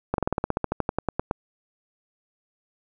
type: slowing click train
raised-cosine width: 1 ms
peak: -9 dBFS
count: 17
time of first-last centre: 0.14-1.311 s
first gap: 42 ms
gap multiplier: 1.07
effects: none